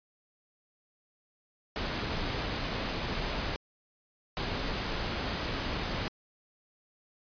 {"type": "noise bursts at uneven times", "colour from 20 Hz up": "pink", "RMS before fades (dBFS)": -33, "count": 2, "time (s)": [[1.76, 3.56], [4.37, 6.08]], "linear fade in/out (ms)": 0, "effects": ["resampled to 11025 Hz"]}